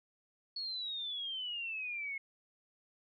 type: exponential sweep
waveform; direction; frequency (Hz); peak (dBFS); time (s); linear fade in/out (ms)
sine; down; 4400 to 2161; -37; 0.56-2.18; 5
effects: none